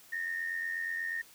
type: tone with amplitude modulation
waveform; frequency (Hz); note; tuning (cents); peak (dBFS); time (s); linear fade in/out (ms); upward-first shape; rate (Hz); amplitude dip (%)
sine; 1837; A#6; -26; -29; 0.12-1.22; 10; sine; 88.3; 65
effects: tanh soft clip ceiling -25 dBFS + white hiss -57 dBFS RMS until 1.34 s